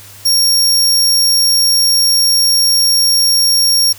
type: tone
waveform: sawtooth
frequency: 5560 Hz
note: F8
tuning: 9 cents flat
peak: -6 dBFS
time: 0.25-3.93 s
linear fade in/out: 10 ms
effects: added 100 Hz sine -41 dBFS peak until 3.98 s + white hiss -37 dBFS RMS until 3.98 s